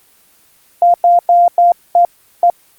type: tone bursts at uneven times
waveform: sine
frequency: 697 Hz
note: F5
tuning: 4 cents flat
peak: -5 dBFS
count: 6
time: 0.82-0.94 / 1.04-1.19 / 1.29-1.48 / 1.58-1.72 / 1.95-2.05 / 2.43-2.5 s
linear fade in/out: 2 ms
effects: white hiss -50 dBFS RMS until 2.78 s + Opus 24 kbps